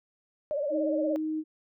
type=tone with vibrato; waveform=sine; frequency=583 Hz; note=D5; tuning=13 cents flat; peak=-27 dBFS; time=0.51-1.16 s; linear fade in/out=0 ms; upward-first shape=sine; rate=17 Hz; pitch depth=100 cents each way
type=tone; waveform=sine; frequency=312.1 Hz; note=D#4; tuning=5 cents sharp; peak=-28 dBFS; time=0.7-1.44 s; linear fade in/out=50 ms
effects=none